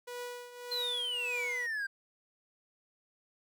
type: tone with tremolo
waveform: sawtooth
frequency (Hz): 488.5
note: B4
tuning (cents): -19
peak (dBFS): -34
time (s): 0.07-1.67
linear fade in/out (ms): 10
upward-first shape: triangle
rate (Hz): 1.7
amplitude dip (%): 75
type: exponential sweep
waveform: triangle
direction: down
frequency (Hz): 4186 to 1568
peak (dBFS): -31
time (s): 0.71-1.87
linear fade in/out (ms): 10
effects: none